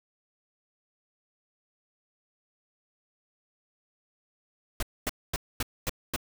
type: noise bursts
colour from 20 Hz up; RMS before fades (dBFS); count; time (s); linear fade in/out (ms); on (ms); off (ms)
pink; -29; 6; 4.8-6.162; 2; 27; 240
effects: none